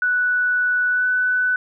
sine tone with pitch glide, 1480 to 1496.3 Hz, F#6 to F#6, 0 to +19 cents, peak -16 dBFS, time 0.02-1.56 s, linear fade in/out 2 ms, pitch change +19 cents, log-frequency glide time 0.9-1.06 s, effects none

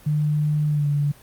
sine tone with pitch glide, 150.2 to 145 Hz, D3 to D3, +39 to -22 cents, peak -18 dBFS, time 0.06-1.12 s, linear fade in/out 10 ms, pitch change -61 cents, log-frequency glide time 0.69-0.87 s, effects pink hiss -49 dBFS RMS until 1.22 s + Opus 32 kbps

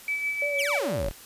sine tone with tremolo, 2301 Hz, D7, 36 cents flat, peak -24 dBFS, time 0.08-0.79 s, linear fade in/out 2 ms, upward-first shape sine, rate 6.4 Hz, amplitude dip 45%
sine tone with vibrato, 570 Hz, C#5, 48 cents sharp, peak -28 dBFS, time 0.42-1.09 s, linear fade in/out 2 ms, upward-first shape sine, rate 4.4 Hz, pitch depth 38 cents each way
sawtooth exponential sweep, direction down, 3620 to 30.87 Hz, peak -25 dBFS, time 0.58-1.12 s, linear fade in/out 20 ms
effects white hiss -47 dBFS RMS until 1.25 s + resampled to 32000 Hz

